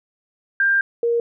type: tone pair in turn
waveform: sine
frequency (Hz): 1592 / 469.2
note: G6 / A#4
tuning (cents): +26 / +11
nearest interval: octave + major sixth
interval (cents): 2115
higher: first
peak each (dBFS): -14 / -16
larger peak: first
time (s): 0.6-0.81 / 1.03-1.2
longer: first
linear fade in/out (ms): 2
effects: none